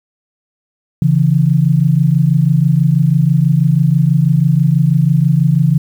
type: tone pair together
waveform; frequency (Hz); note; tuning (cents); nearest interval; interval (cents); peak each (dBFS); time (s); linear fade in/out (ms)
sine; 138.67 / 164.81; C#3 / E3; +1 / 0; minor third; 299; -11; 1.02-5.78; 2
effects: 7-bit